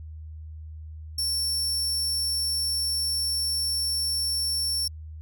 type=tone; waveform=sawtooth; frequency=5440 Hz; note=F8; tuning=46 cents flat; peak=-22 dBFS; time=1.18-4.88 s; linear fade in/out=5 ms; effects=added 78 Hz sine -37 dBFS peak until 5.21 s